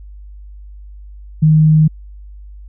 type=tone; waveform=sine; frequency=155.56 Hz; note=D#3; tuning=in tune; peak=-6 dBFS; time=1.42-1.88 s; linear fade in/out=10 ms; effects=added 50 Hz sine -32 dBFS peak until 2.68 s